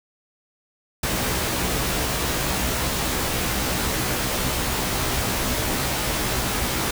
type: noise with comb filter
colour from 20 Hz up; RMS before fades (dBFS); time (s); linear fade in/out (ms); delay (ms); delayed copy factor
pink; -24; 1.03-6.91; 5; 16; +0.65
effects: none